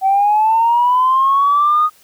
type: linear sweep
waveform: sine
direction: up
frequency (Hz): 759 to 1244.5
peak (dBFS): -9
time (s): 0.01-1.9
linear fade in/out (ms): 50
effects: tanh soft clip ceiling -5 dBFS + white hiss -50 dBFS RMS until 2.03 s